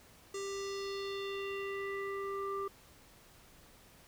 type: tone with low-pass filter sweep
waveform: square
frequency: 394.7 Hz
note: G4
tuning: 12 cents sharp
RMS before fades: -39 dBFS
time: 0.34-2.68 s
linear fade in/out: 5 ms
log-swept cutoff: 7400 to 1100 Hz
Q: 3
effects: pink hiss -60 dBFS RMS until 4.07 s